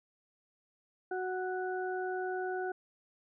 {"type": "harmonic tone", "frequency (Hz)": 370, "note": "F#4", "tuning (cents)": 0, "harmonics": [1, 2, 4], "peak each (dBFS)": [-35, -38, -41], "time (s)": [1.11, 2.72], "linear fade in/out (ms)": 5, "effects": []}